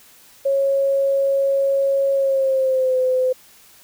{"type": "tone with pitch glide", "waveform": "sine", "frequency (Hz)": [549, 512.2], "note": ["C#5", "C5"], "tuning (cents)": [-17, -37], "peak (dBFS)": -15, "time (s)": [0.45, 3.33], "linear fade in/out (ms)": 10, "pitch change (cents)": -120, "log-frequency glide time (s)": [2.14, 2.97], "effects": ["white hiss -49 dBFS RMS until 3.83 s"]}